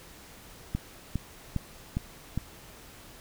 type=click train; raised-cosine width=5 ms; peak=-16 dBFS; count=5; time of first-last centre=0.75-2.376 s; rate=2.46 Hz; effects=pink hiss -50 dBFS RMS until 3.2 s